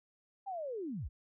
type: linear sweep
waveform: sine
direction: down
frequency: 812 to 35.04 Hz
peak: -37 dBFS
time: 0.46-1.09 s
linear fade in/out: 20 ms
effects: none